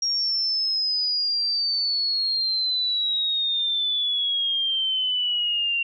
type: exponential sweep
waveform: sine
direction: down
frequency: 5610 to 2755 Hz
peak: -21 dBFS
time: 0.02-5.83 s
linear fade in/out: 5 ms
effects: none